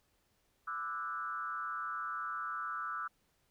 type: tone with frequency modulation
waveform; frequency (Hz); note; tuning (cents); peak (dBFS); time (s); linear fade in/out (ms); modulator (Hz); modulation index
sine; 1318.5; E6; 0; -36; 0.67-3.08; 10; 146; 1.1
effects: pink hiss -75 dBFS RMS until 3.5 s